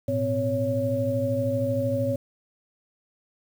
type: tone cluster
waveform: sine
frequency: 108.2 / 121.1 / 256.8 / 557 Hz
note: A2 / B2 / C4 / C#5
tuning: -29 / -34 / -32 / +8 cents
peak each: -29 / -32 / -29 / -25 dBFS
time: 0.08-2.16 s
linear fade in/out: 5 ms
effects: 8-bit